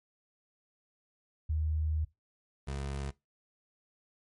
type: tone pair in turn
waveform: sine / 25% pulse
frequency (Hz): 77.78 / 69.11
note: D#2 / C#2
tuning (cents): 0 / -5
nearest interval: major second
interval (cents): 205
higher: first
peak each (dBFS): -28 / -31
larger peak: first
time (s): 1.49-2.05 / 2.67-3.11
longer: first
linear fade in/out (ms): 10
effects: noise-tail reverb RT60 0.2 s tail -20 dB re dry + MP3 48 kbps